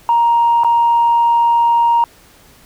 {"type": "tone with dropouts", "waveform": "sine", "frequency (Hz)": 937, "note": "A#5", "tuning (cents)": 9, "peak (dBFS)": -8, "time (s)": [0.09, 2.04], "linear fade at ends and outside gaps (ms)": 1, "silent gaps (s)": [0.636, 0.646], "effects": ["tanh soft clip ceiling -5 dBFS", "pink hiss -46 dBFS RMS until 2.65 s"]}